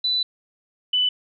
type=tone pair in turn; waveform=sine; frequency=3985 / 2991 Hz; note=B7 / F#7; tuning=+15 / +18 cents; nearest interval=perfect fourth; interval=497 cents; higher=first; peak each=-19 / -17 dBFS; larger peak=second; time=0.04-0.23 / 0.93-1.09 s; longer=first; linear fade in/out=5 ms; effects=none